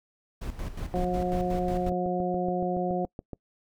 brown noise with tremolo, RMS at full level -32 dBFS, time 0.41-1.9 s, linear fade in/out 10 ms, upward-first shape square, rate 5.5 Hz, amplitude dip 65%
harmonic tone, 180 Hz, F#3, 47 cents flat, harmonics 1 / 2 / 3 / 4, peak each -30 / -31 / -32 / -31 dBFS, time 0.94-3.05 s, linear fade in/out 0 ms
click train, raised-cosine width 2 ms, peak -23 dBFS, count 11, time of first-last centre 1.92-3.332 s, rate 7.08 Hz
effects noise-tail reverb RT60 0.1 s tail -25 dB re dry

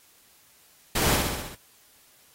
pink noise with echo, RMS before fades -25 dBFS, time 0.95-1.16 s, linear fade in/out 5 ms, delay 65 ms, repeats 6, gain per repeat -3 dB, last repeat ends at 1.55 s, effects white hiss -58 dBFS RMS until 2.34 s + AAC 48 kbps

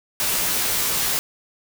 white noise with comb filter, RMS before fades -22 dBFS, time 0.2-1.19 s, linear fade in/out 0 ms, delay 14 ms, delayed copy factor -0.7, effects none

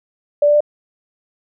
sine tone with pitch steps, 584 / 588.7 / 593.5 Hz, D5 / D5 / D5, -10 / +4 / +18 cents, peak -9 dBFS, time 0.42-0.606 s, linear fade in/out 5 ms, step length 62 ms, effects none

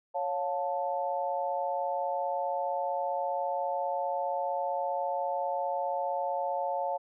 sine chord, Db augmented, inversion none, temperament equal with one note detuned, 554.4 / 709.4 / 880 Hz, Db5 / F5 / A5, 0 / +27 / 0 cents, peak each -33 dBFS, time 0.14-6.98 s, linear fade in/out 20 ms, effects none

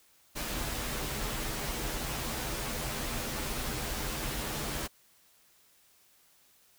pink noise with comb filter, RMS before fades -35 dBFS, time 0.35-4.88 s, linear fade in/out 20 ms, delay 11 ms, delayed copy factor -0.6, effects white hiss -64 dBFS RMS until 6.78 s

